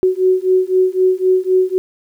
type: beating tone pair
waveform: sine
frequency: 370 / 373.9 Hz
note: F#4 / F#4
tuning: 0 / +18 cents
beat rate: 3.9 Hz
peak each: -14 dBFS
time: 0.03-1.78 s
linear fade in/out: 0 ms
effects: 8-bit